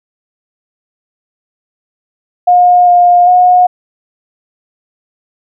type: tone with pitch steps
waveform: sine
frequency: 715 / 708 / 723 Hz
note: F5 / F5 / F#5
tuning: +41 / +23 / -40 cents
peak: -3 dBFS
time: 2.47-3.67 s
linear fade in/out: 10 ms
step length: 400 ms
effects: none